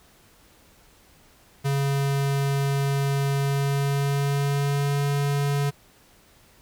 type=tone with pitch glide; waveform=square; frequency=139.2 to 142.04 Hz; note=C#3 to C#3; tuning=+8 to +43 cents; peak=-22 dBFS; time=1.64-5.71 s; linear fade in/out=20 ms; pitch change=+35 cents; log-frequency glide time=3.38-5.06 s; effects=pink hiss -56 dBFS RMS until 6.61 s